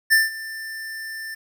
square tone with ADSR envelope, 1780 Hz, A6, 20 cents sharp, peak -12 dBFS, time 0.1-1.35 s, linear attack 27 ms, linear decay 170 ms, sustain -19 dB, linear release 11 ms, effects 9-bit

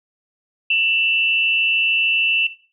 sine tone pair together, 2680 / 2927 Hz, E7 / F#7, +28 / -19 cents, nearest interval major second, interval 153 cents, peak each -15 / -23 dBFS, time 0.7-2.47 s, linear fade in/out 5 ms, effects noise-tail reverb RT60 0.4 s tail -17 dB re dry

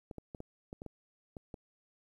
clicks, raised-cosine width 2 ms, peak -30 dBFS, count 9, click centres 0.112 / 0.183 / 0.348 / 0.404 / 0.729 / 0.819 / 0.863 / 1.368 / 1.542 s, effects 11-bit

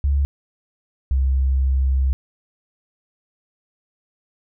sine tone pair in turn, 70.2 / 66.32 Hz, C#2 / C2, +22 / +24 cents, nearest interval minor second, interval 98 cents, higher first, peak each -15 dBFS, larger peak neither, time 0.04-0.25 / 1.11-2.13 s, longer second, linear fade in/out 0 ms, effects none

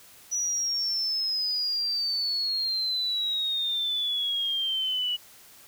sine exponential sweep, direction down, 5900 to 2928 Hz, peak -25 dBFS, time 0.31-5.17 s, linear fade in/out 20 ms, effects white hiss -52 dBFS RMS until 5.67 s

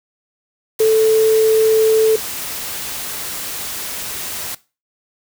sine tone in noise, 440 Hz, A4, in tune, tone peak -9 dBFS, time 0.8-2.16 s, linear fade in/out 5 ms, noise white, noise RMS -26 dBFS, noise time 0.79-4.55 s, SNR +14 dB, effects noise-tail reverb RT60 0.3 s tail -19 dB re dry

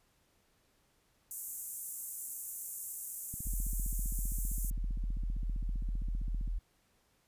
white high-pass noise, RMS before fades -40 dBFS, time 1.31-4.7 s, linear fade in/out 0 ms, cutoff 7000 Hz, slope 48 dB/octave
click train, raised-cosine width 5 ms, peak -32 dBFS, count 49, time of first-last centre 3.34-6.477 s, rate 15.3 Hz
sine tone, 41.17 Hz, E1, 1 cent flat, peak -32 dBFS, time 3.45-6.59 s, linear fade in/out 10 ms
effects pink hiss -72 dBFS RMS until 7.27 s + resampled to 32000 Hz

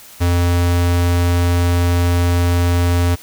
square tone, 87.31 Hz, F2, in tune, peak -13 dBFS, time 0.2-3.16 s, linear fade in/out 20 ms, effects white hiss -40 dBFS RMS until 3.22 s

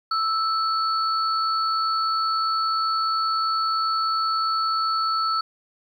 sine tone pair together, 1318.5 / 4435 Hz, E6 / C#8, 0 / 0 cents, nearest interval octave + major sixth, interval 2100 cents, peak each -21 / -28 dBFS, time 0.11-5.41 s, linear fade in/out 5 ms, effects 9-bit

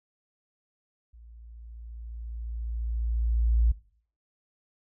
sine tone with level ramp, 57.2 Hz, A#1, 32 cents flat, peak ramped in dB -48 to -18 dBFS, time 1.13-3.72 s, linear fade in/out 10 ms, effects noise-tail reverb RT60 0.5 s tail -19 dB re dry

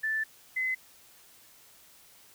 sine tone pair in turn, 1760 / 2037 Hz, A6 / C7, 0 / -47 cents, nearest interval minor third, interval 253 cents, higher second, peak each -27 dBFS, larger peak neither, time 0.03-0.24 / 0.56-0.75 s, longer first, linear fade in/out 10 ms, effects white hiss -57 dBFS RMS until 2.34 s

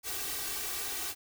white noise with comb filter, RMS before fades -36 dBFS, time 0.03-1.15 s, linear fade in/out 50 ms, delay 2.6 ms, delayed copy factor +0.95, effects none

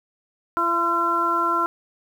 harmonic tone with a mistuned harmonic, 339.2 Hz, E4, 50 cents sharp, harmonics 1 / 2 / 3 / 4, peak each -28 / -31 / -23 / -21 dBFS, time 0.57-1.66 s, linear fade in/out 0 ms, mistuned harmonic 3, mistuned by +17 cents, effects 8-bit

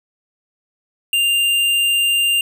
sine tone with hard clipping, 2794 Hz, F7, in tune, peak -15 dBFS, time 1.13-2.41 s, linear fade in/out 2 ms, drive 12 dB, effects none

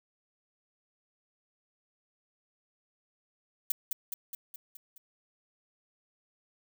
violet noise with echo, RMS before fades -28 dBFS, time 3.7-3.72 s, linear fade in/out 2 ms, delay 210 ms, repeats 6, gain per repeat -4 dB, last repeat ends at 4.98 s, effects none

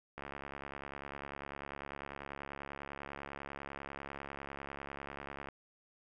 click train, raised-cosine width 0.5 ms, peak -28 dBFS, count 373, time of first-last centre 0.18-5.487 s, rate 70.1 Hz, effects none

